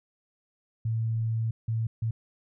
sine tone bursts at uneven times, 112.8 Hz, A2, 44 cents sharp, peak -25 dBFS, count 3, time 0.85-1.51 / 1.68-1.87 / 2.02-2.11 s, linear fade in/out 5 ms, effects none

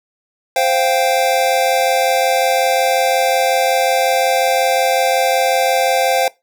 square chord, C suspended fourth, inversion none, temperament equal, 523.3 / 698.5 / 784 Hz, C5 / F5 / G5, 0 / 0 / 0 cents, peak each -18 dBFS, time 0.56-6.28 s, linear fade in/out 2 ms, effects noise-tail reverb RT60 0.2 s tail -20 dB re dry

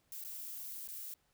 violet noise with dropouts, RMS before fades -45 dBFS, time 0.12-1.14 s, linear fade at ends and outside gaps 0 ms, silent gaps 0.239-0.248 / 0.875-0.887 s, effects pink hiss -75 dBFS RMS until 1.33 s

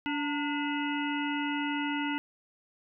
harmonic tone with a mistuned harmonic, 288.8 Hz, D4, 29 cents flat, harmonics 1 / 3 / 5 / 7 / 9 / 10, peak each -31 / -36 / -38 / -39 / -41 / -41 dBFS, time 0.06-2.18 s, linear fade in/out 0 ms, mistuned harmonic 3, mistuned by +69 cents, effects none

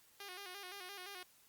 5% pulse tone with vibrato, 382.1 Hz, G4, 44 cents flat, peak -36 dBFS, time 0.2-1.23 s, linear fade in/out 2 ms, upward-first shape square, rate 5.8 Hz, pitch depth 88 cents each way, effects white hiss -67 dBFS RMS until 1.48 s + Opus 48 kbps

